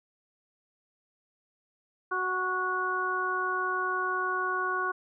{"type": "harmonic tone with a mistuned harmonic", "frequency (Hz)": 370, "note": "F#4", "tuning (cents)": 0, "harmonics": [1, 2, 3, 4], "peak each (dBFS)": [-35, -39, -30, -31], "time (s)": [2.11, 4.92], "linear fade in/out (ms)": 10, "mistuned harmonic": 4, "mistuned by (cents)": -19, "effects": []}